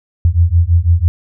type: beating tone pair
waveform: sine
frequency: 82.41 / 88.41 Hz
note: E2 / F2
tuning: 0 / +22 cents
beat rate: 6 Hz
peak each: -11 dBFS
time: 0.25-1.08 s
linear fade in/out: 0 ms
effects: none